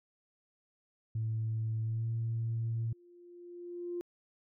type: tone with pitch glide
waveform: sine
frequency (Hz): 111.1 to 114.29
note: A2 to A#2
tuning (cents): +17 to -34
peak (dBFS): -30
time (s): 1.15-2.93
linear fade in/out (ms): 5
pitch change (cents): +49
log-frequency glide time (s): 1.83-2.08
type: tone with exponential growth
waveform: sine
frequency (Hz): 349.9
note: F4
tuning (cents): +3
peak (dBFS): -33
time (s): 2.4-4.01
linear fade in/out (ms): 0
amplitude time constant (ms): 350
effects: tanh soft clip ceiling -27 dBFS